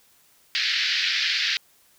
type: band-pass noise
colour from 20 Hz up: white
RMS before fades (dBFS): -24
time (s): 0.55-1.57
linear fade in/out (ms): 0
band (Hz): 1600 to 4900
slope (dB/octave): 48
effects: white hiss -59 dBFS RMS until 1.98 s